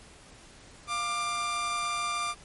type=tone pair together; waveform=sawtooth; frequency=698.5 / 1188.6 Hz; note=F5 / D6; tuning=0 / +20 cents; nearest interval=major sixth; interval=920 cents; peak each=-36 / -25 dBFS; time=0.87-2.35 s; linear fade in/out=50 ms; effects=pink hiss -52 dBFS RMS until 2.44 s + MP3 48 kbps